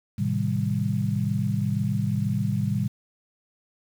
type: chord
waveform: sine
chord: A half-diminished seventh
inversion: none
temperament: just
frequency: 110 / 132 / 158.4 / 198 Hz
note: A2 / C3 / Eb3 / G3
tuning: 0 / +16 / +31 / +18 cents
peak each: -27 / -28 / -30 / -27 dBFS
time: 0.18-2.88 s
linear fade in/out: 10 ms
effects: 8-bit